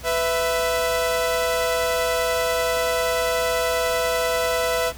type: tone pair together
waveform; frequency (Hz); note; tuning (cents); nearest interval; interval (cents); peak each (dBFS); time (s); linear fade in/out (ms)
sawtooth; 498.1 / 660.7; B4 / E5; +15 / +4; perfect fourth; 489; -19; 0.03-4.93; 50
effects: added 60 Hz sine -39 dBFS peak until 4.97 s + pink hiss -42 dBFS RMS until 4.97 s